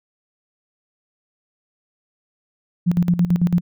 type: tone with tremolo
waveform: sine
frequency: 174.61 Hz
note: F3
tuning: in tune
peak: -12 dBFS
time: 2.86-3.61 s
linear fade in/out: 20 ms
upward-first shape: square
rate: 9 Hz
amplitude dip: 75%
effects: none